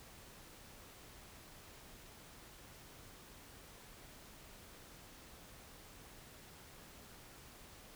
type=silence; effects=pink hiss -57 dBFS RMS until 7.95 s